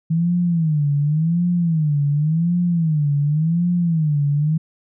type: tone with vibrato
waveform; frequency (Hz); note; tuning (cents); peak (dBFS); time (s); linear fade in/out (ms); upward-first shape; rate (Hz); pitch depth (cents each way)
sine; 159; D#3; +38; -15; 0.1-4.58; 10; sine; 0.9; 180
effects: none